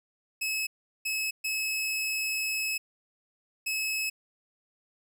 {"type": "tone bursts at uneven times", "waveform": "sawtooth", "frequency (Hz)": 2583, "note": "E7", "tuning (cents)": -36, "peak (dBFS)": -25, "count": 4, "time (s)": [[0.41, 0.67], [1.05, 1.31], [1.44, 2.78], [3.66, 4.1]], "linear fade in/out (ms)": 10, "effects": []}